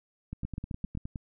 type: two click trains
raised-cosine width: 5 ms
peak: -22 / -24 dBFS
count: 5 / 9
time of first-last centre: 0.45-0.974 / 0.33-1.158 s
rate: 7.64 / 9.66 Hz
effects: none